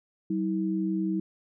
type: tone pair together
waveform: sine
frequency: 190.5 / 321.4 Hz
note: G3 / E4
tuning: -49 / -44 cents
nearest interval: major sixth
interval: 905 cents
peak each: -28 dBFS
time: 0.3-1.2 s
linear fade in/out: 5 ms
effects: none